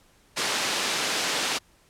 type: band-pass noise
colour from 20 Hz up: white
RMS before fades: -27 dBFS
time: 0.36-1.59 s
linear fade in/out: 20 ms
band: 200 to 5200 Hz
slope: 12 dB/octave
effects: pink hiss -60 dBFS RMS until 1.89 s + low-pass 12000 Hz 12 dB/octave